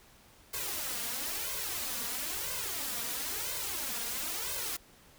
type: noise with flanger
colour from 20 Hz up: white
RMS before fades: -36 dBFS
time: 0.53-4.77 s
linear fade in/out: 10 ms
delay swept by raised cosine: 1.9 to 4.3 ms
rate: 1 Hz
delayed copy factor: +0.95
effects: pink hiss -59 dBFS RMS until 5.18 s